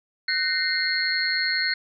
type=tone cluster; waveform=sine; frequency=1504 / 1848 / 2092 / 4192 / 4362 Hz; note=F#6 / A#6 / C7 / C8 / C#8; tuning=+28 / -16 / -1 / +2 / -29 cents; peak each=-28 dBFS; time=0.28-1.74 s; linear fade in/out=5 ms; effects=none